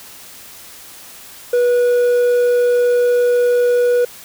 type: tone with hard clipping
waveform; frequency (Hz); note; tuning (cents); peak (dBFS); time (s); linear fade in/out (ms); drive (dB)
sine; 487; B4; -24; -12; 1.53-4.05; 5; 3
effects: white hiss -38 dBFS RMS until 4.24 s